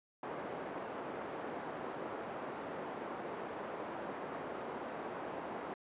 pink band-pass noise, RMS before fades -43 dBFS, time 0.23-5.74 s, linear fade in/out 2 ms, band 330 to 1100 Hz, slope 12 dB/octave, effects resampled to 8000 Hz

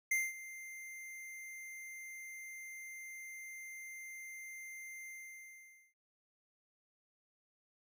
square tone with ADSR envelope, 2093 Hz, C7, in tune, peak -30 dBFS, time 0.11-5.94 s, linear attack 7 ms, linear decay 210 ms, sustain -17 dB, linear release 870 ms, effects none

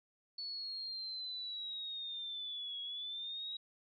sine linear two-way sweep, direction down then up, 4438 to 3322 to 3846 Hz, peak -40 dBFS, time 0.38-3.57 s, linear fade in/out 5 ms, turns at 2.81 s, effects none

